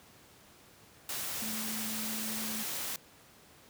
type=tone in noise; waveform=sine; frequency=218.4 Hz; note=A3; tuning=13 cents flat; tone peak=-40 dBFS; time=1.42-2.63 s; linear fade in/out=2 ms; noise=white; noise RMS=-37 dBFS; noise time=1.09-2.96 s; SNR=-6 dB; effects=pink hiss -58 dBFS RMS until 3.69 s + high-pass 80 Hz 12 dB/octave